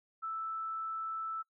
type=tone; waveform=sine; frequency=1318.5 Hz; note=E6; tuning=in tune; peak=-35 dBFS; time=0.22-1.43 s; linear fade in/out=20 ms; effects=noise-tail reverb RT60 0.1 s tail -20 dB re dry